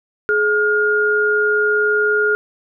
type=tone pair together; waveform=sine; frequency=422.6 / 1421.5 Hz; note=G#4 / F6; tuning=+30 / +30 cents; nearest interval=octave + major sixth; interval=2100 cents; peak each=-17 / -15 dBFS; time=0.29-2.35 s; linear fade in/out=0 ms; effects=none